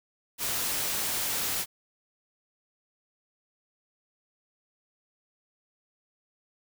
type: noise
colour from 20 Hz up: white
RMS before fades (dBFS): -30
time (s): 0.38-1.66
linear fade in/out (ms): 50
effects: none